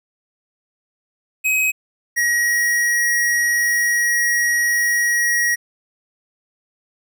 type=tone pair in turn; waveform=square; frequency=2536 / 1899.9 Hz; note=D#7 / A#6; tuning=+32 / +32 cents; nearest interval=perfect fourth; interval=500 cents; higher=first; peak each=-16 dBFS; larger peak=neither; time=1.44-1.72 / 2.16-5.56 s; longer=second; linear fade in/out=20 ms; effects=none